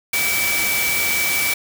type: tone in noise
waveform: sine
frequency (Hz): 2300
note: D7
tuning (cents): -37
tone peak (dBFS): -20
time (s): 0.13-1.54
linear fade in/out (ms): 5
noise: white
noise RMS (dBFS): -22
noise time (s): 0.13-1.54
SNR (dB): -1
effects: none